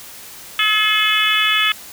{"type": "harmonic tone", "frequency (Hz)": 427.8, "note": "A4", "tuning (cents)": -49, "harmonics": [3, 4, 5, 6, 7, 8], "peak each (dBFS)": [-21, -22, -21, -20, -20, -20], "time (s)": [0.59, 1.72], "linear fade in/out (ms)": 2, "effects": ["white hiss -37 dBFS RMS until 1.92 s"]}